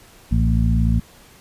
harmonic tone with a mistuned harmonic, 57 Hz, A#1, 38 cents flat, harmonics 1 / 2 / 3 / 4, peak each -17 / -20 / -22 / -23 dBFS, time 0.31-1 s, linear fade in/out 10 ms, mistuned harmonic 1, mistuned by +100 cents, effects pink hiss -48 dBFS RMS until 1.4 s + resampled to 32000 Hz

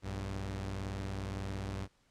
sawtooth tone pair together, 59.57 / 97.3 Hz, A#1 / G2, +38 / -12 cents, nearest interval minor sixth, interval 850 cents, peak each -38 / -34 dBFS, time 0.02-1.88 s, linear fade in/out 50 ms, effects pink hiss -71 dBFS RMS until 2.1 s + low-pass 8000 Hz 12 dB/octave

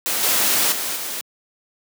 white noise with level steps, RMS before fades -22 / -18 / -25 / -28 dBFS, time 0.06-1.21 s, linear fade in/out 0 ms, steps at 0.23 / 0.72 / 0.96 s, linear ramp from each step 2 ms, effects high-pass 200 Hz 12 dB/octave

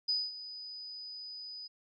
sine tone with ADSR envelope, 4978 Hz, D#8, in tune, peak -27 dBFS, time 0.08-1.68 s, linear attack 12 ms, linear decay 220 ms, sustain -15 dB, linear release 18 ms, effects none

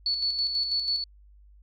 sine tone with tremolo, 4435 Hz, C#8, in tune, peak -23 dBFS, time 0.06-1.04 s, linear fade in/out 2 ms, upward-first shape square, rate 6.1 Hz, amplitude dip 45%, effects added 50 Hz sine -51 dBFS peak until 1.62 s

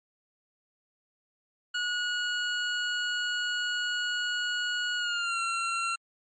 25% pulse tone with pitch glide, 1453 to 1363.6 Hz, F#6 to F6, -32 to -42 cents, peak -24 dBFS, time 1.74-5.96 s, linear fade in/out 10 ms, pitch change -110 cents, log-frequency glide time 4.97-5.4 s, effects MP3 32 kbps

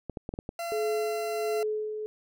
clicks, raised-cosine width 2 ms, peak -21 dBFS, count 6, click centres 0.097 / 0.172 / 0.291 / 0.339 / 0.389 / 0.491 s
40% pulse tone, 681 Hz, F5, 44 cents flat, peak -31 dBFS, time 0.59-1.63 s, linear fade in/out 2 ms
sine tone with tremolo, 428.3 Hz, A4, 47 cents flat, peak -26 dBFS, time 0.72-2.06 s, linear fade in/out 0 ms, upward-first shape sine, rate 1.4 Hz, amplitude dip 50%
effects none

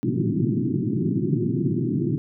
pink band-pass noise, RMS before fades -23 dBFS, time 0.03-2.18 s, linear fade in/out 0 ms, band 110 to 380 Hz, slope 96 dB/octave, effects none

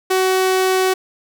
sawtooth tone, 375.3 Hz, F#4, 25 cents sharp, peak -10 dBFS, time 0.1-0.94 s, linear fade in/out 10 ms, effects none

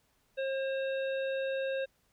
harmonic tone, 536 Hz, C5, 42 cents sharp, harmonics 1 / 3 / 5 / 7, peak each -31 / -41 / -45 / -48 dBFS, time 0.37-1.86 s, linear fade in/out 20 ms, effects pink hiss -72 dBFS RMS until 2.12 s

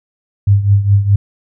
sine tone with tremolo, 100.5 Hz, G2, 44 cents sharp, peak -4 dBFS, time 0.47-1.16 s, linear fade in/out 5 ms, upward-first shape triangle, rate 4.8 Hz, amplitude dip 80%, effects none

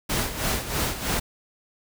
pink noise with tremolo, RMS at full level -24 dBFS, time 0.09-1.2 s, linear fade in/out 10 ms, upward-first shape sine, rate 3.1 Hz, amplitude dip 70%, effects none

